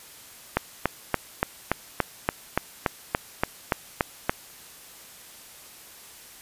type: click train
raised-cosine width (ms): 0.5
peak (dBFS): -5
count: 14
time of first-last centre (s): 0.57-4.295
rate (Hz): 3.49
effects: white hiss -47 dBFS RMS until 6.41 s + resampled to 32000 Hz